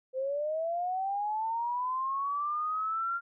sine linear sweep, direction up, 511 to 1395 Hz, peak -29 dBFS, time 0.13-3.21 s, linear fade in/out 50 ms, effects none

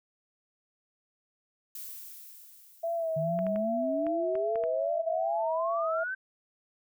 violet noise with exponential decay, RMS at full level -40 dBFS, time 1.75-4.15 s, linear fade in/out 2 ms, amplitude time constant 520 ms
sine tone with vibrato, 659.3 Hz, E5, in tune, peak -28 dBFS, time 2.83-6.04 s, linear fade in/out 10 ms, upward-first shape sine, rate 2.5 Hz, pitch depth 43 cents each way
sine exponential sweep, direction up, 150 to 1568 Hz, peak -31 dBFS, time 3.16-6.15 s, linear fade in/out 10 ms
clicks, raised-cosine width 0.5 ms, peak -28 dBFS, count 7, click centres 3.39 / 3.467 / 3.56 / 4.067 / 4.354 / 4.557 / 4.638 s
effects none

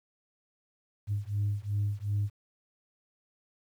sine beating tone pair, 101.1 / 103.8 Hz, G#2 / G#2, -46 / 0 cents, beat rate 2.7 Hz, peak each -30 dBFS, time 1.07-2.3 s, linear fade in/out 50 ms, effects tanh soft clip ceiling -23 dBFS + 10-bit

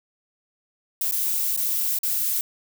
violet noise with dropouts, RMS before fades -24 dBFS, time 1.01-2.41 s, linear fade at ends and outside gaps 2 ms, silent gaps 1.112-1.122 / 1.564-1.574 / 1.988-2.032 s, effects none

